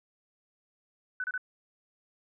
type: tone bursts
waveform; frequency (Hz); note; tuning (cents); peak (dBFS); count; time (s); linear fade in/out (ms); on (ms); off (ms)
sine; 1502; F#6; +26; -30; 3; 1.2-1.378; 2; 40; 29
effects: none